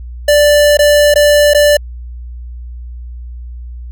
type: tone with dropouts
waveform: square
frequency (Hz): 587.3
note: D5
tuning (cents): 0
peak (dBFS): -6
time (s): 0.28-1.77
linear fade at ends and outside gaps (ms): 5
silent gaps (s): 0.772-0.79 / 1.141-1.157 / 1.536-1.546
effects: added 60 Hz sine -24 dBFS peak until 3.91 s